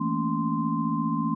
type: tone cluster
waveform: sine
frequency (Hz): 163.5 / 217.4 / 232.4 / 280.4 / 1042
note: E3 / A3 / A#3 / C#4 / C6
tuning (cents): -14 / -21 / -5 / +20 / -7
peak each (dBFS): -30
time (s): 0-1.35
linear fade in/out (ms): 10
effects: none